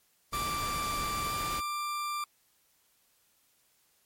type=noise; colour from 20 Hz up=pink; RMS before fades=-38 dBFS; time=0.32-1.61 s; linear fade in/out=20 ms
type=tone with pitch glide; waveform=40% pulse; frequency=1174.7 to 1184.2 Hz; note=D6 to D6; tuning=0 to +14 cents; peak=-31 dBFS; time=0.33-2.24 s; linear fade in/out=2 ms; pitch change=+14 cents; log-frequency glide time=1.28-1.34 s
effects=white hiss -69 dBFS RMS until 4.05 s + MP3 64 kbps